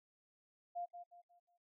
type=tone with echo; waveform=sine; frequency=700 Hz; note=F5; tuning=4 cents sharp; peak=-39 dBFS; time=0.75-0.86 s; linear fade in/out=20 ms; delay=180 ms; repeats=4; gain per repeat=-9 dB; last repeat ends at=1.58 s; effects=noise-tail reverb RT60 0.1 s tail -23 dB re dry